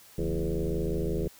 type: tone with frequency modulation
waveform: sine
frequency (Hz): 172.4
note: F3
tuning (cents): -22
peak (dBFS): -26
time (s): 0.18-1.28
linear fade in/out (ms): 5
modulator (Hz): 79.8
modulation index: 4
effects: white hiss -54 dBFS RMS until 1.39 s